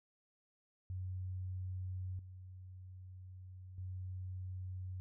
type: tone with level steps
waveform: sine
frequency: 92.5 Hz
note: F#2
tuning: in tune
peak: -39 / -49 / -41 dBFS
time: 0.9-5 s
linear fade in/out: 0 ms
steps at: 2.19 / 3.78 s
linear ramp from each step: 2 ms
effects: none